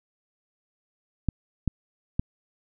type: clicks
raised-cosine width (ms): 5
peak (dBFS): -11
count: 3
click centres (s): 1.287 / 1.677 / 2.195
effects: none